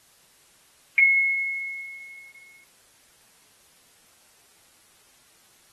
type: tone with exponential decay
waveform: sine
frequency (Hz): 2176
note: C#7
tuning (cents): -33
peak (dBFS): -13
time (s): 0.98-2.64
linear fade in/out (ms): 1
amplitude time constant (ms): 360
effects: white hiss -58 dBFS RMS until 5.72 s + AAC 32 kbps